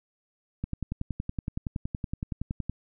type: click train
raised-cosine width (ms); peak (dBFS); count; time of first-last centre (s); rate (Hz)
5; -18; 23; 0.64-2.696; 10.7
effects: none